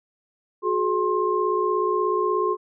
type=tone cluster; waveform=sine; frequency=367.1 / 423.7 / 1061 Hz; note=F#4 / G#4 / C6; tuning=-14 / +35 / +24 cents; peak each=-24 dBFS; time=0.62-2.57 s; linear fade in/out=50 ms; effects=none